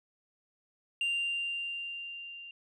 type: tone with level ramp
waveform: sine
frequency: 2785 Hz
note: F7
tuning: 5 cents flat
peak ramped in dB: -25 to -44 dBFS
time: 1.01-2.51 s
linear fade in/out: 2 ms
effects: tanh soft clip ceiling -27 dBFS